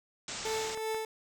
white low-pass noise, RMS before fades -40 dBFS, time 0.28-0.75 s, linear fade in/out 2 ms, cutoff 8100 Hz, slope 96 dB/octave
30% pulse tone with tremolo, 440 Hz, A4, in tune, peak -28 dBFS, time 0.45-1.05 s, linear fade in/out 2 ms, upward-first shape triangle, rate 2.7 Hz, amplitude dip 60%
clicks, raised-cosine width 0.5 ms, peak -28 dBFS, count 5, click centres 0.472 / 0.648 / 0.699 / 0.775 / 0.946 s
effects none

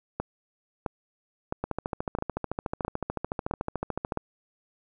two click trains, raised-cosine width 1 ms, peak -14 / -15 dBFS, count 7 / 35, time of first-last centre 0.2-4.174 / 1.64-4.122 s, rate 1.51 / 13.7 Hz, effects none

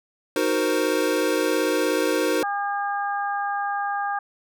square chord, C half-diminished seventh, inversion first, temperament equal, 311.1 / 370 / 466.2 / 523.3 Hz, Eb4 / Gb4 / Bb4 / C5, 0 / 0 / 0 / 0 cents, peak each -26 / -27 / -26 / -27 dBFS, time 0.36-2.43 s, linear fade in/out 2 ms
harmonic tone, 404.4 Hz, G#4, 46 cents flat, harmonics 2 / 3 / 4, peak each -25 / -30 / -30 dBFS, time 2.43-4.19 s, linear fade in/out 5 ms
effects none

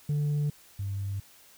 sine tone pair in turn, 147.1 / 98.83 Hz, D3 / G2, +3 / +15 cents, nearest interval perfect fifth, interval 688 cents, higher first, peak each -22 / -29 dBFS, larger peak first, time 0.09-0.5 / 0.79-1.2 s, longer neither, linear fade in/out 5 ms, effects tanh soft clip ceiling -24 dBFS + white hiss -56 dBFS RMS until 1.57 s

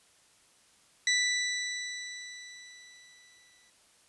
20% pulse tone with exponential decay, 1975.5 Hz, B6, in tune, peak -18 dBFS, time 1.07-3.7 s, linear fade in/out 2 ms, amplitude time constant 570 ms, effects white hiss -63 dBFS RMS until 4.08 s + resampled to 24000 Hz

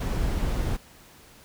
brown noise, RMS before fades -26 dBFS, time 0-0.77 s, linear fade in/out 10 ms, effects pink hiss -52 dBFS RMS until 1.44 s

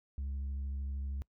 sine tone with vibrato, 68.6 Hz, C#2, 17 cents flat, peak -32 dBFS, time 0.18-1.22 s, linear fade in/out 0 ms, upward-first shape square, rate 13 Hz, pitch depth 14 cents each way, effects noise-tail reverb RT60 0.1 s tail -26 dB re dry + tanh soft clip ceiling -34 dBFS

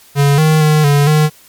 square tone with pitch steps, 141.8 / 156 / 153.2 / 143.6 / 153 Hz, C#3 / D#3 / D#3 / D3 / D#3, +40 / +5 / -27 / -39 / -29 cents, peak -8 dBFS, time 0.15-1.3 s, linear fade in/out 50 ms, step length 230 ms, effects white hiss -44 dBFS RMS until 1.48 s + MP3 96 kbps

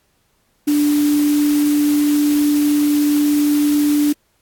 sine tone in noise, 293.7 Hz, D4, in tune, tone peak -12 dBFS, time 0.67-4.13 s, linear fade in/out 10 ms, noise white, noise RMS -29 dBFS, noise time 0.67-4.13 s, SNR +14 dB, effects pink hiss -62 dBFS RMS until 4.41 s + AAC 64 kbps

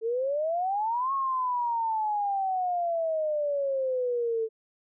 sine exponential two-way sweep, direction up then down, 440 to 1100 to 440 Hz, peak -25 dBFS, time 0.01-4.49 s, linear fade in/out 50 ms, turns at 1.13 s, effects none

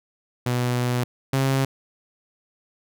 sawtooth tone pair in turn, 123.2 / 134.54 Hz, B2 / C3, -4 / +49 cents, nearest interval major second, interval 153 cents, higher second, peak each -17 / -15 dBFS, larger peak second, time 0.46-1.04 / 1.33-1.65 s, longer first, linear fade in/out 5 ms, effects none

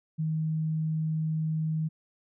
sine tone, 157.7 Hz, D#3, 24 cents sharp, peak -26 dBFS, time 0.18-1.89 s, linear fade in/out 20 ms, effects none

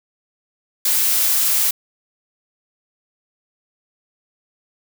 blue noise, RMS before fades -17 dBFS, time 0.85-1.71 s, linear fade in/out 5 ms, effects none

